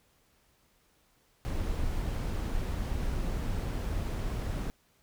brown noise, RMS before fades -32 dBFS, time 1.45-4.7 s, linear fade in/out 0 ms, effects pink hiss -68 dBFS RMS until 5.02 s

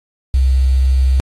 sine tone with quantisation, 65.41 Hz, C2, in tune, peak -9 dBFS, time 0.34-1.2 s, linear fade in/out 0 ms, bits 6, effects AAC 32 kbps

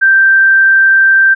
sine tone, 1568 Hz, G6, in tune, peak -4 dBFS, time 0.01-1.35 s, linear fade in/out 20 ms, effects none

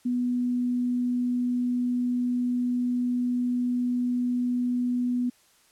sine tone, 246.1 Hz, B3, 6 cents flat, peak -23 dBFS, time 0.05-5.3 s, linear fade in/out 10 ms, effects white hiss -61 dBFS RMS until 5.71 s + low-pass 11000 Hz 12 dB/octave

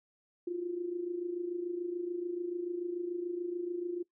sine tone with amplitude modulation, 350.7 Hz, F4, 7 cents sharp, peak -30 dBFS, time 0.47-4.03 s, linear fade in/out 5 ms, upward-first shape sine, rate 26.9 Hz, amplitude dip 65%, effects noise-tail reverb RT60 0.1 s tail -19 dB re dry

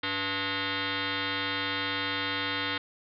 sine tone with frequency modulation, 879 Hz, A5, 2 cents flat, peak -28 dBFS, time 0.03-2.78 s, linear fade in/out 5 ms, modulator 389 Hz, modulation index 7.9, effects none

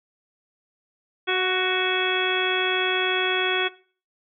harmonic tone with a mistuned harmonic, 371.4 Hz, F#4, 7 cents sharp, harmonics 1 / 2 / 3 / 4 / 5 / 6 / 7 / 9, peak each -25 / -31 / -31 / -27 / -31 / -31 / -29 / -28 dBFS, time 1.27-3.69 s, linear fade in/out 20 ms, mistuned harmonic 2, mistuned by -21 cents, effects noise-tail reverb RT60 0.4 s tail -19 dB re dry

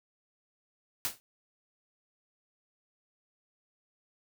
white noise with exponential decay, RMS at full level -28 dBFS, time 1.05-1.2 s, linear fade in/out 0 ms, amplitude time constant 31 ms, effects none

